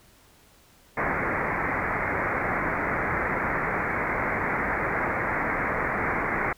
white low-pass noise, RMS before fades -27 dBFS, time 0.97-6.53 s, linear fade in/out 5 ms, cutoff 2200 Hz, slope 96 dB/octave, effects pink hiss -57 dBFS RMS until 6.57 s

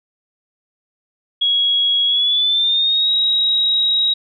sine tone with pitch glide, 3322 to 3816 Hz, G#7 to A#7, 0 to +40 cents, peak -13 dBFS, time 1.41-4.14 s, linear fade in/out 10 ms, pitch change +240 cents, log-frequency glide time 2.06-3.11 s, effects none

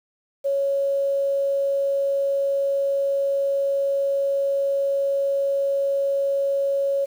sine tone with quantisation, 554.4 Hz, C#5, in tune, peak -19 dBFS, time 0.44-7.06 s, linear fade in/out 20 ms, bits 8, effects none

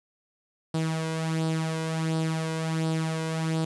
sawtooth tone with flanger, 160.7 Hz, E3, 44 cents flat, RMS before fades -28 dBFS, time 0.74-3.65 s, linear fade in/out 5 ms, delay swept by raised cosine 0.22 to 2.02 ms, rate 1.4 Hz, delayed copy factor +0.55, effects resampled to 24000 Hz + 9-bit

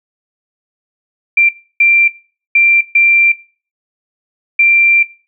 sine tone bursts at uneven times, 2363 Hz, D7, 10 cents sharp, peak -5 dBFS, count 5, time 1.37-1.49 / 1.8-2.08 / 2.55-2.81 / 2.95-3.32 / 4.59-5.03 s, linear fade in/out 5 ms, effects noise-tail reverb RT60 0.4 s tail -21 dB re dry

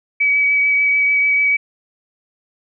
sine tone with vibrato, 2278 Hz, C#7, 47 cents sharp, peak -12 dBFS, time 0.2-1.57 s, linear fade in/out 10 ms, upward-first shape sine, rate 6.8 Hz, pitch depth 12 cents each way, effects none

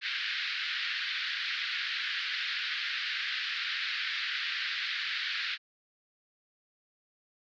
pink band-pass noise, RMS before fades -34 dBFS, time 0.01-5.58 s, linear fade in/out 50 ms, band 1500 to 4500 Hz, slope 48 dB/octave, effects none

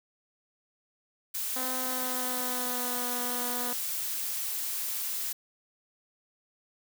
blue noise, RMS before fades -33 dBFS, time 1.34-5.33 s, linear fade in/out 10 ms
10% pulse tone with pitch glide, 255.8 to 245.4 Hz, C4 to B3, -39 to -11 cents, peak -26 dBFS, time 1.56-3.73 s, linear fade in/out 2 ms, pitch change -72 cents, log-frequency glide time 1.82-3.07 s
effects none

